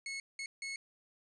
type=tone bursts at uneven times; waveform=sawtooth; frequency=2188 Hz; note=C#7; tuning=23 cents flat; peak=-35 dBFS; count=3; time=0.06-0.2 / 0.39-0.46 / 0.62-0.76 s; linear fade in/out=2 ms; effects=resampled to 22050 Hz + 11-bit